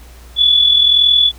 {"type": "tone with amplitude modulation", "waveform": "sine", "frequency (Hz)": 3436, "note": "A7", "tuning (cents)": -42, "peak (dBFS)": -5, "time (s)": [0.36, 1.32], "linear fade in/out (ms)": 50, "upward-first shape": "sine", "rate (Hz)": 41.4, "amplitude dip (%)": 55, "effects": ["added 60 Hz sine -36 dBFS peak until 1.38 s", "pink hiss -44 dBFS RMS until 1.38 s"]}